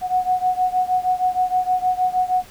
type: beating tone pair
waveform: sine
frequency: 733 / 739.4 Hz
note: F#5 / F#5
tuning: -16 / -1 cents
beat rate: 6.4 Hz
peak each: -19 / -21 dBFS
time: 0.01-2.45 s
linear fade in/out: 50 ms
effects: pink hiss -45 dBFS RMS until 2.5 s